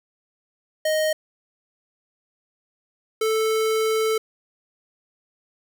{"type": "tone pair in turn", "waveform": "square", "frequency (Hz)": [622.3, 440], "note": ["D#5", "A4"], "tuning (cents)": [0, 0], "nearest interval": "tritone", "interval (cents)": 600, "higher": "first", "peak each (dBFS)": -20, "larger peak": "neither", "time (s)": [[0.85, 1.13], [3.21, 4.18]], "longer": "second", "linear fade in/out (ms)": 5, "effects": []}